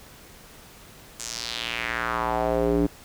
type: tone with band-pass filter sweep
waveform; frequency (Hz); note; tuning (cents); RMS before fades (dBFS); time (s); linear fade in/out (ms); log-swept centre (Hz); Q
square; 58.27; A#1; 0; -26; 1.19-2.87; 10; 7500 to 300; 2.6
effects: pink hiss -48 dBFS RMS until 3.04 s